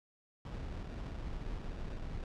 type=noise with sample-and-hold; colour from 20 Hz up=brown; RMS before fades=-41 dBFS; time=0.45-2.24 s; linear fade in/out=2 ms; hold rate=2100 Hz; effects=low-pass 5000 Hz 12 dB/octave